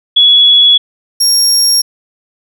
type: tone pair in turn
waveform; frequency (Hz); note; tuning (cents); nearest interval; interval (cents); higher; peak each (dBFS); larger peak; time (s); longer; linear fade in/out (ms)
sine / 30% pulse; 3378 / 5570; G#7 / F8; +29 / -5; major sixth; 866; second; -3; neither; 0.16-0.78 / 1.2-1.82; neither; 10
effects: none